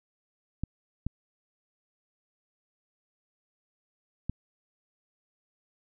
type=clicks; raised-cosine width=5 ms; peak=-18 dBFS; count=3; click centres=0.636 / 1.066 / 4.296 s; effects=none